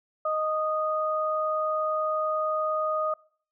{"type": "tone pair together", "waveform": "sine", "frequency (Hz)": [622, 1238.6], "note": ["D#5", "D#6"], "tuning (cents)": [-1, -8], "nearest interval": "octave", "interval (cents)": 1193, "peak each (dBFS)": -27, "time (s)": [0.25, 3.14], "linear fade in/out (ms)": 5, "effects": ["noise-tail reverb RT60 0.5 s tail -24 dB re dry"]}